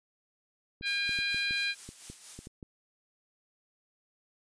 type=clicks; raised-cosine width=3 ms; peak=-31 dBFS; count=10; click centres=0.811 / 1.093 / 1.189 / 1.345 / 1.509 / 1.89 / 2.1 / 2.39 / 2.471 / 2.628 s
type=harmonic tone; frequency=806 Hz; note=G5; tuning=48 cents sharp; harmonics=2 / 3 / 4 / 5 / 6; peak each=-34 / -32 / -41 / -34 / -46 dBFS; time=0.82-1.75 s; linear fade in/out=50 ms
type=noise with tremolo; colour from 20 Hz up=blue; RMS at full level=-43 dBFS; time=0.85-2.48 s; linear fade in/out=20 ms; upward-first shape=sine; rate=4.3 Hz; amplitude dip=55%
effects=resampled to 22050 Hz